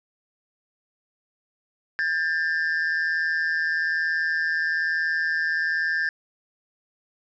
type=tone pair together; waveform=triangle; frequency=1611 / 1772.1 Hz; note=G6 / A6; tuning=+47 / +12 cents; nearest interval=major second; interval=165 cents; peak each=-23 dBFS; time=1.99-6.09 s; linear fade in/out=0 ms; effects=resampled to 16000 Hz + 9-bit